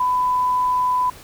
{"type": "tone", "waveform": "sine", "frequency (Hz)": 1000, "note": "B5", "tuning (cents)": 21, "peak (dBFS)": -16, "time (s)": [0, 1.1], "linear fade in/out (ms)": 5, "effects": ["pink hiss -42 dBFS RMS until 1.23 s"]}